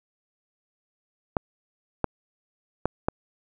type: clicks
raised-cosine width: 1 ms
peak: -8 dBFS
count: 4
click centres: 1.368 / 2.043 / 2.856 / 3.085 s
effects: none